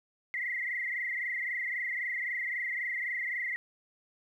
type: tone with frequency modulation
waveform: sine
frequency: 2007 Hz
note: B6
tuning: 27 cents sharp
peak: -31 dBFS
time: 0.34-3.56 s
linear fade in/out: 0 ms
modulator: 23.8 Hz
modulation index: 4.8
effects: 11-bit